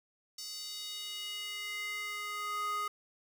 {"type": "tone with high-pass filter sweep", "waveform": "square", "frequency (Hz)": 415.3, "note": "G#4", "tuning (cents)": 0, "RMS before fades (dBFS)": -39, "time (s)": [0.38, 2.88], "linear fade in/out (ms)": 5, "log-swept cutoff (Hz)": [5100, 1100], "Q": 3.3, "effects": ["11-bit"]}